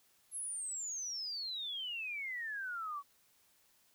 sine exponential sweep, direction down, 11175 to 1108.7 Hz, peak -38 dBFS, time 0.31-3.03 s, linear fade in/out 50 ms, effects white hiss -70 dBFS RMS until 3.94 s

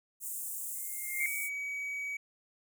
pink high-pass noise, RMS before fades -39 dBFS, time 0.2-1.5 s, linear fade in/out 50 ms, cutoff 7400 Hz, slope 48 dB/octave
sine tone with exponential growth, 2120 Hz, C7, 22 cents sharp, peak -27 dBFS, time 0.75-1.26 s, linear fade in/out 1 ms, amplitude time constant 110 ms
triangle tone, 2268 Hz, C#7, 39 cents sharp, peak -33 dBFS, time 1.2-2.17 s, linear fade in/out 5 ms
effects none

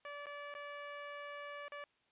15% pulse tone with dropouts, 578 Hz, D5, 28 cents flat, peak -38 dBFS, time 0.05-1.84 s, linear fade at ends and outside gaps 1 ms, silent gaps 0.258-0.267 / 0.541-0.55 / 1.682-1.72 s, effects white hiss -75 dBFS RMS until 2.11 s + resampled to 8000 Hz

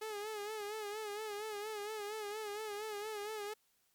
sawtooth tone with vibrato, 422.2 Hz, G#4, 29 cents sharp, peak -36 dBFS, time 0.01-3.54 s, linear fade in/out 10 ms, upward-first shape sine, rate 4.3 Hz, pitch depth 68 cents each way, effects white hiss -75 dBFS RMS until 3.94 s + MP3 96 kbps

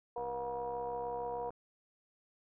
harmonic tone, 240 Hz, B3, 49 cents flat, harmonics 2 / 3 / 4, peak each -39 / -41 / -42 dBFS, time 0.16-1.5 s, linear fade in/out 5 ms
click train, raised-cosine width 1 ms, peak -36 dBFS, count 89, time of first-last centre 0.18-1.505 s, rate 66.4 Hz
effects none

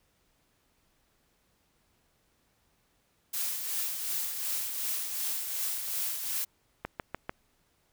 blue noise with tremolo, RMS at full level -31 dBFS, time 3.33-6.45 s, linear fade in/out 10 ms, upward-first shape triangle, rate 2.7 Hz, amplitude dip 50%
click train, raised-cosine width 0.5 ms, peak -18 dBFS, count 4, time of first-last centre 6.85-7.294 s, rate 6.75 Hz
effects pink hiss -71 dBFS RMS until 7.92 s

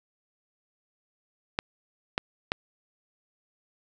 clicks, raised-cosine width 0.3 ms, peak -9 dBFS, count 3, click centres 1.589 / 2.179 / 2.519 s, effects none

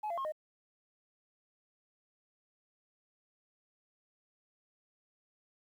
sine tone with pitch steps, 850 / 684 / 1075 / 617 Hz, G#5 / F5 / C6 / D#5, +40 / -36 / +47 / -15 cents, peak -32 dBFS, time 0.03-0.322 s, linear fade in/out 10 ms, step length 73 ms, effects tanh soft clip ceiling -32 dBFS + 11-bit

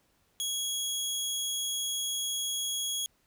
20% pulse tone, 3322 Hz, G#7, in tune, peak -25 dBFS, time 0.4-3.06 s, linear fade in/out 0 ms, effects pink hiss -70 dBFS RMS until 3.26 s

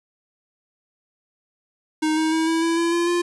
square tone with pitch steps, 311.1 / 316.2 / 321.3 / 326.6 / 331.9 / 337.3 / 342.8 / 348.4 Hz, D#4 / D#4 / E4 / E4 / E4 / E4 / F4 / F4, 0 / +28 / -44 / -16 / +12 / +40 / -32 / -4 cents, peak -19 dBFS, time 2.02-3.22 s, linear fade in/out 10 ms, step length 150 ms, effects resampled to 24000 Hz + 8-bit

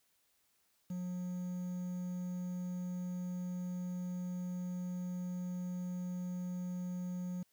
triangle tone with quantisation, 180 Hz, F#3, 47 cents flat, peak -35 dBFS, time 0.9-7.43 s, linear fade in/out 5 ms, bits 10, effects white hiss -75 dBFS RMS until 7.52 s

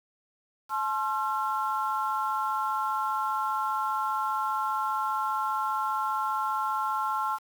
sine tone cluster, 860 / 1065 / 1360 Hz, A5 / C6 / F6, -40 / +30 / -46 cents, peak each -30 dBFS, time 0.69-7.39 s, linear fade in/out 50 ms, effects tanh soft clip ceiling -17 dBFS + 8-bit

